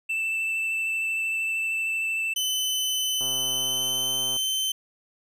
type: tone with vibrato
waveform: triangle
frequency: 2654 Hz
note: E7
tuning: 11 cents sharp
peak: -23 dBFS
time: 0.09-2.34 s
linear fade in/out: 10 ms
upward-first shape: sine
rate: 13 Hz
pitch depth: 11 cents each way
type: tone with pitch glide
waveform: sawtooth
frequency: 3033 to 3081 Hz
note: F#7 to G7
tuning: +42 to -31 cents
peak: -21 dBFS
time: 2.36-4.72 s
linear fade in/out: 5 ms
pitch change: +27 cents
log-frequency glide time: 3.36-4.25 s
type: click train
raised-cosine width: 1 ms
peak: -27 dBFS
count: 150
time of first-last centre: 3.21-4.365 s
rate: 129 Hz
effects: none